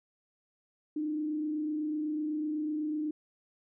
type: tone with frequency modulation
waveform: sine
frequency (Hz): 304.5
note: D#4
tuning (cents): -37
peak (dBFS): -30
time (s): 0.96-3.11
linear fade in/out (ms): 5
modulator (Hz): 28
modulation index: 0.34
effects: none